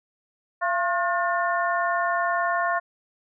harmonic tone with a mistuned harmonic, 358.1 Hz, F4, 43 cents sharp, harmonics 2 / 3 / 4 / 5, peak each -25 / -26 / -29 / -29 dBFS, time 0.61-2.8 s, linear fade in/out 20 ms, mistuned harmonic 2, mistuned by -75 cents, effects none

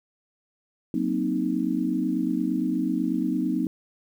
sine chord, C half-diminished seventh, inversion second, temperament equal, 185 / 233.1 / 261.6 / 311.1 Hz, Gb3 / Bb3 / C4 / Eb4, 0 / 0 / 0 / 0 cents, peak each -30 / -29 / -27 / -27 dBFS, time 0.94-3.67 s, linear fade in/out 2 ms, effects 9-bit

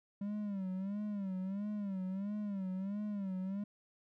triangle tone with vibrato, 197.6 Hz, G3, 14 cents sharp, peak -34 dBFS, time 0.21-3.64 s, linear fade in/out 5 ms, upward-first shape sine, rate 1.5 Hz, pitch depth 110 cents each way, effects none

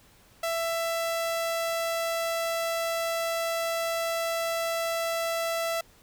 sawtooth tone, 665 Hz, E5, 15 cents sharp, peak -23 dBFS, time 0.43-5.81 s, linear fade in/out 5 ms, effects pink hiss -58 dBFS RMS until 6.02 s

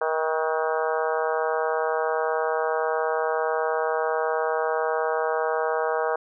harmonic tone with a mistuned harmonic, 158.5 Hz, D#3, 32 cents sharp, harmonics 3 / 4 / 5 / 6 / 7 / 8 / 9 / 10, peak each -26 / -28 / -30 / -32 / -33 / -34 / -35 / -36 dBFS, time 0.01-6.16 s, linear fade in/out 5 ms, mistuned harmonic 9, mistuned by +37 cents, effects none

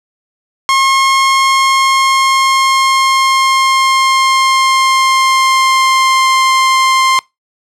sawtooth tone with pitch glide, 1076 to 1052 Hz, C6 to C6, +48 to +9 cents, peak -4 dBFS, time 0.69-7.19 s, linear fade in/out 0 ms, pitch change -39 cents, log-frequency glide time 1.27-6.33 s, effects noise-tail reverb RT60 0.2 s tail -24 dB re dry + low-pass 8000 Hz 12 dB/octave

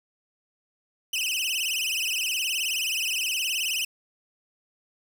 sawtooth tone with vibrato, 2786 Hz, F7, 5 cents flat, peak -22 dBFS, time 1.13-3.85 s, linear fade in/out 5 ms, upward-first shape sine, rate 19 Hz, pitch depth 180 cents each way, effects 8-bit

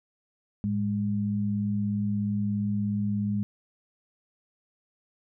sine tone pair together, 107.47 / 204.4 Hz, A2 / G#3, -40 / -27 cents, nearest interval major seventh, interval 1113 cents, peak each -30 / -26 dBFS, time 0.64-3.43 s, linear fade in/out 0 ms, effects none

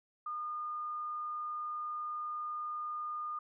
sine tone, 1218 Hz, D#6, 37 cents flat, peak -36 dBFS, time 0.26-3.39 s, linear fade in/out 5 ms, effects none

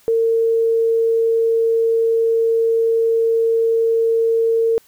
sine tone, 455.3 Hz, A#4, 41 cents flat, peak -13 dBFS, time 0.08-4.78 s, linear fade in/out 0 ms, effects white hiss -53 dBFS RMS until 4.87 s

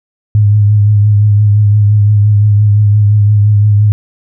sine tone with vibrato, 104.1 Hz, G#2, 5 cents sharp, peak -4 dBFS, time 0.35-3.92 s, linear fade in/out 0 ms, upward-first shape triangle, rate 5.8 Hz, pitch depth 40 cents each way, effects none

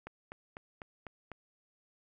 click train, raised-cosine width 0.5 ms, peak -28 dBFS, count 6, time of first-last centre 0.07-1.317 s, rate 4.01 Hz, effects none

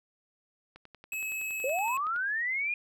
click train, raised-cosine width 0.3 ms, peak -33 dBFS, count 16, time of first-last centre 0.76-2.162 s, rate 10.7 Hz
square tone, 2579 Hz, E7, 39 cents flat, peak -33 dBFS, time 1.12-1.97 s, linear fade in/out 2 ms
sine linear sweep, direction up, 490 to 2464 Hz, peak -28 dBFS, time 1.64-2.74 s, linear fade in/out 2 ms
effects none

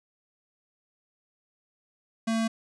square tone, 225.3 Hz, A3, 41 cents sharp, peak -25 dBFS, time 2.27-2.48 s, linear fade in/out 10 ms, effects resampled to 22050 Hz + 10-bit

